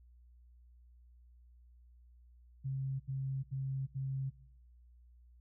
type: tone bursts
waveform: sine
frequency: 134.4 Hz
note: C3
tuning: 47 cents sharp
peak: -34 dBFS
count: 4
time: 2.64-4.305 s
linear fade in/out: 20 ms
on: 360 ms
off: 75 ms
effects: noise-tail reverb RT60 0.9 s tail -22 dB re dry + added 60 Hz sine -58 dBFS peak until 5.4 s